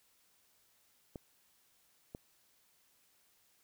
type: clicks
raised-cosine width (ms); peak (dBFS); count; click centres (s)
2; -30; 2; 1.158 / 2.149
effects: white hiss -71 dBFS RMS until 3.63 s